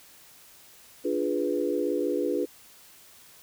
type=chord; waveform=sine; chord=D diminished seventh; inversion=none; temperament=equal; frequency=293.7 / 349.2 / 415.3 / 493.9 Hz; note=D4 / F4 / Ab4 / Cb5; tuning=0 / 0 / 0 / 0 cents; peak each=-30 dBFS; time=1.04-2.46 s; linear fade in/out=20 ms; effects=white hiss -53 dBFS RMS until 3.42 s